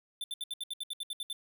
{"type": "tone bursts", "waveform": "square", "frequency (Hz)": 3542, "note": "A7", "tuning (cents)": 11, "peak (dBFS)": -35, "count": 12, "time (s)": [0.21, 1.329], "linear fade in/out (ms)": 2, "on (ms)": 30, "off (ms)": 69, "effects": []}